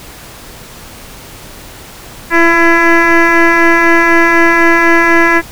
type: tone with frequency modulation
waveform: sine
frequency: 1007 Hz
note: B5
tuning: 33 cents sharp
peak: -3 dBFS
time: 2.3-5.42 s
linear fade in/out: 50 ms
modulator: 335 Hz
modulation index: 3.3
effects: tanh soft clip ceiling -2 dBFS + pink hiss -32 dBFS RMS until 5.51 s